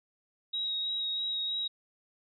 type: tone with vibrato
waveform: sine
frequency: 3806 Hz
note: A#7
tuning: 35 cents sharp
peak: -30 dBFS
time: 0.53-1.68 s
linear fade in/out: 10 ms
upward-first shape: sine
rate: 3.1 Hz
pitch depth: 15 cents each way
effects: none